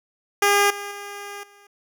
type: tone with level steps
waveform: 10% pulse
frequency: 405.4 Hz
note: G#4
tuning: 42 cents flat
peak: -7 / -22 / -25 / -41 dBFS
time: 0.42-1.67 s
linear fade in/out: 5 ms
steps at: 0.7 / 0.91 / 1.43 s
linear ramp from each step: 5 ms
effects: none